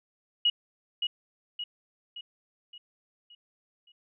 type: tone with echo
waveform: sine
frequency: 2900 Hz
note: F#7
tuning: 35 cents flat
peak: -20 dBFS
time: 0.45-0.5 s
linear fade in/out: 5 ms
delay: 570 ms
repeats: 6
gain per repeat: -6 dB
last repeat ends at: 3.92 s
effects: none